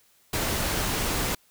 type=noise; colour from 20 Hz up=pink; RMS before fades=-27 dBFS; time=0.33-1.35 s; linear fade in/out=5 ms; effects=white hiss -62 dBFS RMS until 1.5 s